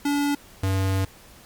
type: tone pair in turn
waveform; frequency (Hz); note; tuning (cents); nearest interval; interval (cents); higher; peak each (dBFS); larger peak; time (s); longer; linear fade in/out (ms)
square; 287 / 95.77; D4 / G2; -40 / -40; octave + perfect fifth; 1900; first; -21; neither; 0.05-0.35 / 0.63-1.05; second; 5
effects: pink hiss -49 dBFS RMS until 1.45 s + MP3 96 kbps